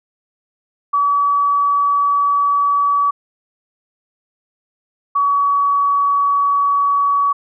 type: tone pair in turn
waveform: sine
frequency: 1142 / 1132.8 Hz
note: D6 / C#6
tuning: -49 / +37 cents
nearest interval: unison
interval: 14 cents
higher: first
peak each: -12 dBFS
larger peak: neither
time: 0.93-3.11 / 5.15-7.33 s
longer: neither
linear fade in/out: 10 ms
effects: none